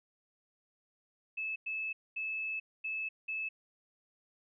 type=tone bursts at uneven times; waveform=sine; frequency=2608 Hz; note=E7; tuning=19 cents flat; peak=-34 dBFS; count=5; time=1.37-1.56 / 1.66-1.93 / 2.16-2.6 / 2.84-3.09 / 3.28-3.49 s; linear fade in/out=10 ms; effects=none